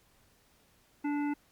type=harmonic tone; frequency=291.1 Hz; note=D4; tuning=15 cents flat; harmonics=1 / 3 / 5 / 7 / 9; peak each=-29 / -39 / -46 / -46 / -51 dBFS; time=1.04-1.34 s; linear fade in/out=10 ms; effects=pink hiss -66 dBFS RMS until 1.51 s + MP3 96 kbps